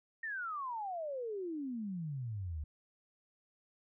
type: exponential sweep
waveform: sine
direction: down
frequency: 1864.7 to 71.3 Hz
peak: -37 dBFS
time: 0.23-2.64 s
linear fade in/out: 5 ms
effects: none